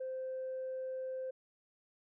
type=tone; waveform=sine; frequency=520 Hz; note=C5; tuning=11 cents flat; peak=-36 dBFS; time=0-1.31 s; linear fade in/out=10 ms; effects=tanh soft clip ceiling -34 dBFS